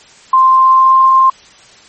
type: tone with pitch glide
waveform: sine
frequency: 1046.5 to 1054.4 Hz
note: C6 to C6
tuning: 0 to +13 cents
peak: -4 dBFS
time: 0.33-1.3 s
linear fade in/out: 5 ms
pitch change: +13 cents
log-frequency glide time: 0.49-1.05 s
effects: white hiss -41 dBFS RMS until 1.88 s + MP3 32 kbps